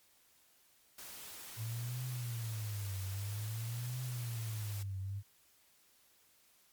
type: noise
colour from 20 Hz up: white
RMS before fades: -49 dBFS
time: 0.98-4.83 s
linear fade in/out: 5 ms
type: tone with vibrato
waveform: sine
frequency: 110 Hz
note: A2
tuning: in tune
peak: -37 dBFS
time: 1.56-5.23 s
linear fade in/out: 50 ms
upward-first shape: triangle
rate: 0.51 Hz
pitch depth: 260 cents each way
effects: white hiss -68 dBFS RMS until 6.72 s + MP3 96 kbps